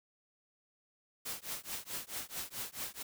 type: noise with tremolo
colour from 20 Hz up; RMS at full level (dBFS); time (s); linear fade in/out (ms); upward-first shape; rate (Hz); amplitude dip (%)
white; -38; 1.25-3.03; 10; triangle; 4.6; 100
effects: none